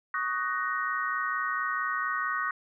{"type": "chord", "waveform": "sine", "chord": "D# minor seventh", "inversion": "third", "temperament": "just", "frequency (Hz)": [1120.1, 1244.5, 1493.4, 1866.8], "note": ["C#6", "D#6", "F#6", "A#6"], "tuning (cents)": [18, 0, 16, 2], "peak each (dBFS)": -33, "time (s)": [0.14, 2.51], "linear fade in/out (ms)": 2, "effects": []}